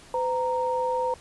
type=tone pair together; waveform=sine; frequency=507 / 929.3 Hz; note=B4 / A#5; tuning=+45 / -6 cents; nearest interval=minor seventh; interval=1049 cents; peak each=-26 dBFS; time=0.14-1.14 s; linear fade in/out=2 ms; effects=pink hiss -50 dBFS RMS until 1.2 s + resampled to 24000 Hz